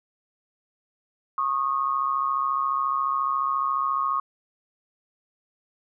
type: tone pair together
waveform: sine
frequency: 1097 / 1231.3 Hz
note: C#6 / D#6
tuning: -18 / -18 cents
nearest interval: major second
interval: 200 cents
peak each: -24 / -26 dBFS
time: 1.38-4.2 s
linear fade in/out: 2 ms
effects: none